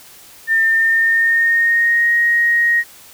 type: tone with pitch glide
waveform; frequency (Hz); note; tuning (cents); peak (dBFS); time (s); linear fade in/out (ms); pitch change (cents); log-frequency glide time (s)
sine; 1802 to 1877.4; A6 to A#6; +41 to +12; -11; 0.47-2.84; 50; +71; 0.66-2.14
effects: white hiss -42 dBFS RMS until 3.13 s